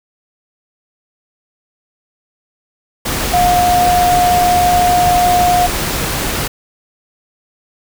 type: tone in noise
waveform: sine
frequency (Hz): 714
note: F5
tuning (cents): +38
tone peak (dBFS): -9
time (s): 3.33-5.67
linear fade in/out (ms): 10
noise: pink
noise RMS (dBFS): -18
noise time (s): 3.05-6.48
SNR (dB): +6
effects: none